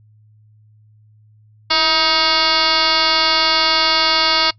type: tone with frequency modulation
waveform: sine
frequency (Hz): 2820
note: F7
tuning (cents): +16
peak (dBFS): -12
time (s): 1.7-4.51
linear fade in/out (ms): 10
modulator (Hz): 311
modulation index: 6.8
effects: noise-tail reverb RT60 0.1 s tail -23 dB re dry + added 107 Hz sine -47 dBFS peak until 4.58 s